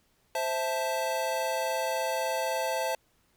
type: chord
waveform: square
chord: A minor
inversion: first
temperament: equal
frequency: 523.3 / 659.3 / 880 Hz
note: C5 / E5 / A5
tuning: 0 / 0 / 0 cents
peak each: -33 / -33 / -33 dBFS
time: 0.35-2.95 s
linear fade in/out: 2 ms
effects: pink hiss -69 dBFS RMS until 3.36 s